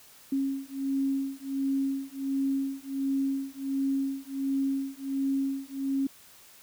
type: beating tone pair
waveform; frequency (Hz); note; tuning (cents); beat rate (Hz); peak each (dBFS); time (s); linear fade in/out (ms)
sine; 271.5 / 272.9; C#4 / C#4; -36 / -27; 1.4; -30; 0.32-6.07; 5
effects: white hiss -54 dBFS RMS until 6.62 s